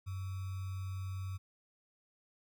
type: tone with sample-and-hold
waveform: sine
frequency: 94.7 Hz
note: F#2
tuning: 41 cents sharp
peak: -37 dBFS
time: 0.06-1.38 s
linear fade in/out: 20 ms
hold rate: 1225 Hz
effects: none